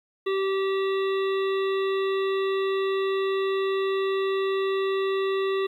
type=harmonic tone; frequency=387.5 Hz; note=G4; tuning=20 cents flat; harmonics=1 / 3 / 5 / 7 / 9 / 10; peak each=-23 / -33 / -37 / -40 / -42 / -43 dBFS; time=0.26-5.67 s; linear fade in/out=10 ms; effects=10-bit